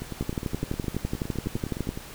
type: two click trains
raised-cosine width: 3 ms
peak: -14 / -20 dBFS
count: 21 / 20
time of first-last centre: 0.21-1.891 / 0.02-1.975 s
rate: 11.9 / 9.72 Hz
effects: pink hiss -43 dBFS RMS until 2.14 s